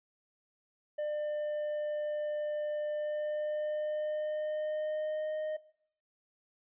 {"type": "tone with pitch glide", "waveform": "triangle", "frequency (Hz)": [599, 617.6], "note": ["D5", "D#5"], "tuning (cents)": [34, -13], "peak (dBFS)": -30, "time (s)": [0.98, 5.57], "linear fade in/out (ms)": 10, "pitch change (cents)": 53, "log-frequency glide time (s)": [2.82, 5.36], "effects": ["noise-tail reverb RT60 0.6 s tail -19 dB re dry", "resampled to 8000 Hz"]}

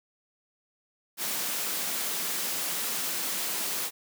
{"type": "high-pass noise", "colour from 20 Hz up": "white", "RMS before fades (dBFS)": -31, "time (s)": [1.17, 3.91], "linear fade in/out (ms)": 50, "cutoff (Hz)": 150, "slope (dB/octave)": 96, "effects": []}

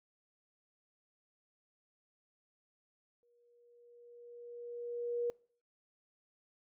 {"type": "tone with exponential growth", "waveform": "sine", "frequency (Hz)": 477.6, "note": "A#4", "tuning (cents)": 42, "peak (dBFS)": -31, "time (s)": [3.23, 5.3], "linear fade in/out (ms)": 0, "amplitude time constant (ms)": 450, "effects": ["noise-tail reverb RT60 0.5 s tail -25 dB re dry"]}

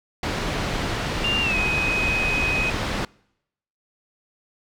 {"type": "low-pass noise", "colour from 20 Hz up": "pink", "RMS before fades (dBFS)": -26, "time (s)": [0.23, 3.05], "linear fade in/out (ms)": 2, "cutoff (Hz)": 4200, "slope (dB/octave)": 12}
{"type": "tone with pitch glide", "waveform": "sine", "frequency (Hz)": [2794, 2518], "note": ["F7", "D#7"], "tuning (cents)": [0, 20], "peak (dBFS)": -21, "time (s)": [1.24, 2.7], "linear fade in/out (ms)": 2, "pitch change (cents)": -180, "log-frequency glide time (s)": [1.42, 1.56]}
{"effects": ["noise-tail reverb RT60 0.8 s tail -26 dB re dry"]}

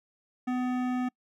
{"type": "tone with hard clipping", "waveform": "sine", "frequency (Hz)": 250.9, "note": "B3", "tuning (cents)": 28, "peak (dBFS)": -29, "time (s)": [0.47, 1.09], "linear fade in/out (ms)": 10, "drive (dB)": 15, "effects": ["noise-tail reverb RT60 0.1 s tail -26 dB re dry"]}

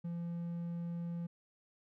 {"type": "tone", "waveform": "triangle", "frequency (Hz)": 170.8, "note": "F3", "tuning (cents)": -38, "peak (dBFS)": -35, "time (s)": [0.04, 1.27], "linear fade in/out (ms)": 10, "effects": []}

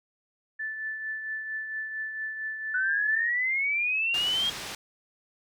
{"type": "tone with tremolo", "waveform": "sine", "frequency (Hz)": 1754, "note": "A6", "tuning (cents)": -6, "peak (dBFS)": -29, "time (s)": [0.59, 3.3], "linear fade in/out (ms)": 10, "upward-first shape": "triangle", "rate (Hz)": 4.4, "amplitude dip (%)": 50}
{"type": "exponential sweep", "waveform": "sine", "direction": "up", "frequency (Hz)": [1480, 3270], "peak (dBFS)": -24, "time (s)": [2.74, 4.5], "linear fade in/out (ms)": 5}
{"type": "low-pass noise", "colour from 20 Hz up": "white", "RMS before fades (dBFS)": -38, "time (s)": [4.14, 4.75], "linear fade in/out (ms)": 2, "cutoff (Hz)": 5200, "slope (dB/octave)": 12}
{"effects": []}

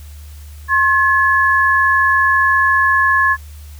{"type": "tone pair together", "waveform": "sine", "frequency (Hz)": [1073, 1707.5], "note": ["C6", "G#6"], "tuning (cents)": [43, 48], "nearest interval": "minor sixth", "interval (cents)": 805, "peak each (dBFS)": [-14, -12], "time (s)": [0.68, 3.37], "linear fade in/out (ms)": 50, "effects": ["added 74 Hz sine -32 dBFS peak until 3.79 s", "white hiss -46 dBFS RMS until 3.79 s"]}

